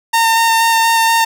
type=tone with vibrato; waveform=sawtooth; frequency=911 Hz; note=A#5; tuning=40 cents flat; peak=-6 dBFS; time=0.13-1.25 s; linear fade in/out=10 ms; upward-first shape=square; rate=4.2 Hz; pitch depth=9 cents each way; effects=none

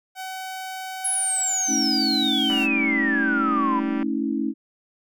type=tone; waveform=sawtooth; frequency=755 Hz; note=F#5; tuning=35 cents sharp; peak=-27 dBFS; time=0.15-2.68 s; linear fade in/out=50 ms
type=exponential sweep; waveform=sine; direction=down; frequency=10810 to 971 Hz; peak=-21 dBFS; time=1.04-3.8 s; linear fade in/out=10 ms
type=chord; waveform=sine; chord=A major; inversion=none; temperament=equal with one note detuned; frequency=220 / 277.2 / 322.3 Hz; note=A3 / C#4 / E4; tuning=0 / 0 / -39 cents; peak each=-27 / -25 / -27 dBFS; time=1.67-4.54 s; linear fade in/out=50 ms
type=click train; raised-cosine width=0.5 ms; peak=-20 dBFS; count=299; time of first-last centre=2.5-4.028 s; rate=195 Hz
effects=none

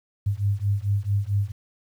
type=beating tone pair; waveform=sine; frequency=98.7 / 103.2 Hz; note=G2 / G#2; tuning=+12 / -10 cents; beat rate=4.5 Hz; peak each=-24 dBFS; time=0.26-1.52 s; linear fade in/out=10 ms; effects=9-bit

